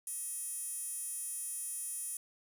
15% pulse tone with high-pass filter, 640 Hz, D#5, 49 cents sharp, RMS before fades -40 dBFS, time 0.07-2.17 s, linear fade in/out 2 ms, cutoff 9400 Hz, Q 6.7, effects none

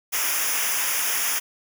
white noise with comb filter, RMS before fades -24 dBFS, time 0.12-1.4 s, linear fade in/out 20 ms, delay 0.24 ms, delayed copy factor -0.9, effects none

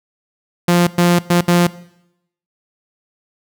sawtooth tone bursts at uneven times, 174.61 Hz, F3, in tune, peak -6 dBFS, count 4, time 0.68-0.87 / 0.98-1.19 / 1.3-1.41 / 1.48-1.67 s, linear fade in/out 5 ms, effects noise-tail reverb RT60 0.8 s tail -19 dB re dry

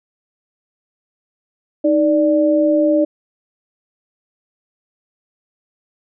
sine tone pair together, 311.1 / 587.3 Hz, D#4 / D5, 0 / 0 cents, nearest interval major seventh, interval 1100 cents, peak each -14 dBFS, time 1.84-3.05 s, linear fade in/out 10 ms, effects none

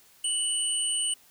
sine tone pair together, 2960 / 8870 Hz, F#7 / C#9, 0 / 0 cents, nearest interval octave + perfect fifth, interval 1900 cents, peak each -29 / -27 dBFS, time 0.24-1.14 s, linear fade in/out 5 ms, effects white hiss -58 dBFS RMS until 1.3 s

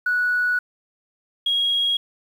sine tone pair in turn, 1471 / 3292 Hz, F#6 / G#7, -11 / -16 cents, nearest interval octave + major second, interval 1395 cents, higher second, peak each -17 dBFS, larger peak neither, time 0.06-0.59 / 1.46-1.97 s, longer first, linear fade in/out 5 ms, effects tanh soft clip ceiling -13 dBFS + 8-bit

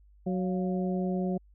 harmonic tone with a mistuned harmonic, 185 Hz, F#3, in tune, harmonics 1 / 2 / 3 / 4, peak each -28 / -34 / -38 / -40 dBFS, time 0.26-1.38 s, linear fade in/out 10 ms, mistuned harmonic 4, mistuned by -84 cents, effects added 50 Hz sine -55 dBFS peak until 1.54 s

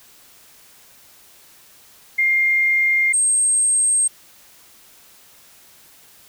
sine tone pair in turn, 2115 / 8437 Hz, C7 / C9, +18 / +13 cents, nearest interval 2 octaves, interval 2395 cents, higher second, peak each -14 dBFS, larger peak neither, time 2.18-3.13 / 3.13-4.08 s, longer neither, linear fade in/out 10 ms, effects white hiss -49 dBFS RMS until 6.28 s

